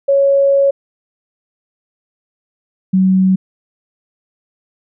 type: tone pair in turn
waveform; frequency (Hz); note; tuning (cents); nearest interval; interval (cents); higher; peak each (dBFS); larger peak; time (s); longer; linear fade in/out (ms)
sine; 554.4 / 188.24; C#5 / F#3; 0 / +30; octave + perfect fifth; 1870; first; -8; neither; 0.08-0.71 / 2.93-3.36; first; 10
effects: none